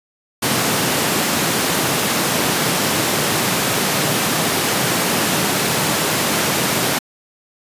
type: high-pass noise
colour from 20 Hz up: pink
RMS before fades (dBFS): -18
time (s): 0.42-6.99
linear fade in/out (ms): 10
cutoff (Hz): 130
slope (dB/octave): 24
effects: resampled to 32000 Hz